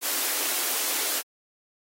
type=high-pass noise; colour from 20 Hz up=white; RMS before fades=-27 dBFS; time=0.01-1.23 s; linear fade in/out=50 ms; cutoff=260 Hz; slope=96 dB/octave; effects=AAC 48 kbps